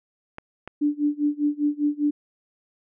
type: clicks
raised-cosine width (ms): 0.5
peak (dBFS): -20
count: 2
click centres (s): 0.384 / 0.676
type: tone with tremolo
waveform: sine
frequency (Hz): 293.7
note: D4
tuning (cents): 0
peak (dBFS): -17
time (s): 0.81-2.11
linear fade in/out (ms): 10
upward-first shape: sine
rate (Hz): 5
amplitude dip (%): 95
effects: none